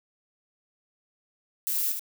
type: noise with echo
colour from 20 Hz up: violet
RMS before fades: -28 dBFS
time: 1.67-1.92 s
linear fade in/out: 0 ms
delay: 74 ms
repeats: 1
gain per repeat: -5 dB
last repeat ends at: 1.994 s
effects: none